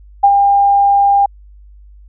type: tone with ADSR envelope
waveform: sine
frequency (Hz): 801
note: G5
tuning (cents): +37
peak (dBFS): -3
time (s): 0.23-1.26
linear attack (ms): 12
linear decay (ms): 56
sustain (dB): -4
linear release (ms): 5
effects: added 50 Hz sine -37 dBFS peak until 2.08 s